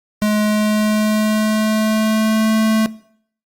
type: tone with pitch glide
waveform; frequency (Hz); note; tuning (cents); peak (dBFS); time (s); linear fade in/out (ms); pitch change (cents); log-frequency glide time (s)
square; 211.4 to 219.4; G#3 to A3; +31 to -5; -14; 0.22-2.86; 0; +64; 0.41-2.52
effects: noise-tail reverb RT60 0.6 s tail -19 dB re dry + Opus 48 kbps